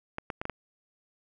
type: clicks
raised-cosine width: 0.5 ms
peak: -18 dBFS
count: 5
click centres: 0.184 / 0.302 / 0.415 / 0.454 / 0.497 s
effects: none